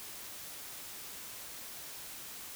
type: silence
effects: white hiss -46 dBFS RMS until 2.55 s